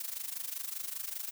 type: noise with amplitude modulation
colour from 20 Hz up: blue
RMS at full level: -36 dBFS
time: 0-1.31 s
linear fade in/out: 5 ms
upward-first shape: sine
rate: 25.1 Hz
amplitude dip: 80%
effects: none